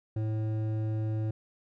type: tone with hard clipping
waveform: sine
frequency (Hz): 109.1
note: A2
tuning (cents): -14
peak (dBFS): -30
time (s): 0.16-1.31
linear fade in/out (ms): 5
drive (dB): 10
effects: none